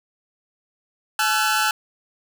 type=tone cluster; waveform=sawtooth; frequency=857 / 1346 / 1508 Hz; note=A5 / E6 / F#6; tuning=-46 / +36 / +32 cents; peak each=-19 dBFS; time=1.19-1.71 s; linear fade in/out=2 ms; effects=none